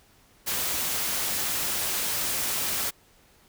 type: noise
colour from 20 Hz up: white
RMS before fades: -28 dBFS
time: 0.46-2.91 s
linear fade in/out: 20 ms
effects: pink hiss -59 dBFS RMS until 3.48 s